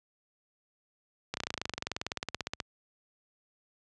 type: slowing click train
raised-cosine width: 0.2 ms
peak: -15 dBFS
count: 28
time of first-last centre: 1.34-2.602 s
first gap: 31 ms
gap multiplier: 1.03
effects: high-pass 60 Hz 12 dB/octave + resampled to 22050 Hz